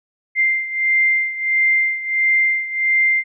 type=beating tone pair; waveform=sine; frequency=2093 / 2094.5 Hz; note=C7 / C7; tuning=0 / +1 cents; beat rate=1.5 Hz; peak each=-16 / -20 dBFS; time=0.35-3.24 s; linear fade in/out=50 ms; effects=none